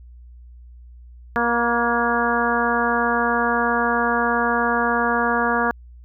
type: harmonic tone with a mistuned harmonic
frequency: 236.9 Hz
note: A#3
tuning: 28 cents sharp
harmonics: 1 / 2 / 3 / 4 / 5 / 6 / 7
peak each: -25 / -25 / -25 / -25 / -25 / -25 / -25 dBFS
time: 1.36-5.71 s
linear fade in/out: 0 ms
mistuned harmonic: 5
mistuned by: -32 cents
effects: added 60 Hz sine -40 dBFS peak until 6.04 s